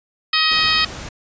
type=harmonic tone; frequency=631 Hz; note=D#5; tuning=24 cents sharp; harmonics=2 / 3 / 4 / 5 / 6 / 7 / 8; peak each=-22 / -22 / -22 / -22 / -22 / -22 / -22 dBFS; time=0.33-0.85 s; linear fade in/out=5 ms
type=noise; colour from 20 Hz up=pink; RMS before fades=-32 dBFS; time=0.51-1.09 s; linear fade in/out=5 ms
effects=resampled to 16000 Hz